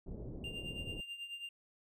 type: low-pass noise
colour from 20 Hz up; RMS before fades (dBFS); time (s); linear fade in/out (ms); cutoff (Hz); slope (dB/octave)
pink; -45; 0.06-1.01; 10; 500; 24
type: tone with tremolo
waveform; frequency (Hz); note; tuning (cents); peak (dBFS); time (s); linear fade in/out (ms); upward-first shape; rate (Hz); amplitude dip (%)
triangle; 2794; F7; 0; -38; 0.44-1.49; 2; triangle; 9.2; 75
effects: none